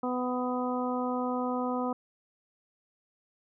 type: harmonic tone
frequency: 250 Hz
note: B3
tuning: 21 cents sharp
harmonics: 1 / 2 / 3 / 4 / 5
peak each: -31 / -34 / -36 / -37 / -38 dBFS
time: 0.03-1.93 s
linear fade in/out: 5 ms
effects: none